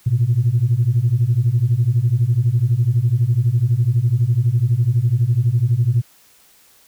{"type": "beating tone pair", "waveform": "sine", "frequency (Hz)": [112.8, 124.8], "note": ["A2", "B2"], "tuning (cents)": [44, 19], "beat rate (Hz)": 12, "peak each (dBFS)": [-16, -15], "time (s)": [0.06, 6.02], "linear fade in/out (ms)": 10, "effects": ["tanh soft clip ceiling -7 dBFS", "white hiss -52 dBFS RMS until 6.87 s"]}